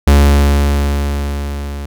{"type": "tone with level ramp", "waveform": "45% pulse", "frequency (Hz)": 71.2, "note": "C#2", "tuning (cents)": 47, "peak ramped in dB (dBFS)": [-4, -22], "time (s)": [0.07, 1.86], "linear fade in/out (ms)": 5, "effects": []}